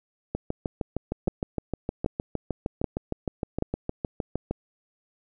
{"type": "two click trains", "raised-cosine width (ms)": 2, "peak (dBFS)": [-11, -14], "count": [4, 28], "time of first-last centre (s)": [[1.28, 3.624], [0.35, 4.51]], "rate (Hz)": [1.28, 6.49], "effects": []}